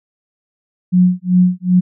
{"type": "tone with tremolo", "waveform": "sine", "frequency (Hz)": 181.1, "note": "F#3", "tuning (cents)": -37, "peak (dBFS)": -6, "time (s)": [0.92, 1.81], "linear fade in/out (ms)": 20, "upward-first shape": "sine", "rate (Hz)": 2.6, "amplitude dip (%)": 100, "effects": []}